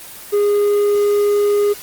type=tone; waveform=triangle; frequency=410.8 Hz; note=G#4; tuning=19 cents flat; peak=-10 dBFS; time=0.32-1.74 s; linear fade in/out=20 ms; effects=white hiss -35 dBFS RMS until 1.82 s + Opus 24 kbps